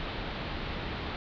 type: low-pass noise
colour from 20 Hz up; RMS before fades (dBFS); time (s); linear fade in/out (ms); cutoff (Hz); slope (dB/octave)
pink; -36; 0-1.16; 0; 4200; 48
effects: none